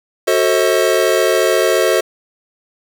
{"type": "chord", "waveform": "square", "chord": "F# diminished seventh", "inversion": "none", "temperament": "just", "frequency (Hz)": [370, 444, 532.8, 639.4], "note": ["F#4", "A4", "C5", "Eb5"], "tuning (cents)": [0, 16, 31, 47], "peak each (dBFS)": -18, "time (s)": [0.27, 2.01], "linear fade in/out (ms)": 10, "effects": []}